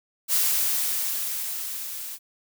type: noise with level ramp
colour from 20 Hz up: blue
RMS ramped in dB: -21 to -36 dBFS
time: 0.28-2.19 s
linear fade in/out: 50 ms
effects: none